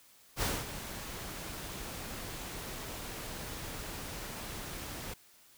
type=noise with ADSR envelope; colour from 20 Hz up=pink; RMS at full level=-31 dBFS; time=0.36-5.14 s; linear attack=60 ms; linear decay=230 ms; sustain=-11 dB; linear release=6 ms; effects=white hiss -61 dBFS RMS until 5.57 s